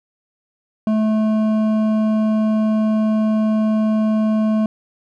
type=tone with hard clipping; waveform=sine; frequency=216.9 Hz; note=A3; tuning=25 cents flat; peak=-16 dBFS; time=0.87-4.66 s; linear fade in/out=2 ms; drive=9 dB; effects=none